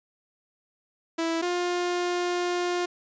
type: tone pair in turn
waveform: sawtooth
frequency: 329.6 / 353.9 Hz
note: E4 / F4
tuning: 0 / +23 cents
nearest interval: minor second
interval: 123 cents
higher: second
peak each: -21 dBFS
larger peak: neither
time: 1.18-1.42 / 1.42-2.86 s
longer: second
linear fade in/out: 10 ms
effects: resampled to 16000 Hz